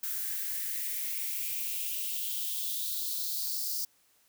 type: noise with high-pass filter sweep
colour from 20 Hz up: violet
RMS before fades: -34 dBFS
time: 0.03-3.85 s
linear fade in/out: 5 ms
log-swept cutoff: 1500 to 5000 Hz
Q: 4.5
effects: white hiss -67 dBFS RMS until 4.28 s